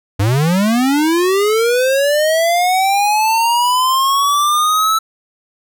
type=linear sweep; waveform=square; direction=up; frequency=93.1 to 1318.5 Hz; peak=-12 dBFS; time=0.19-4.99 s; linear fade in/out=10 ms; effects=none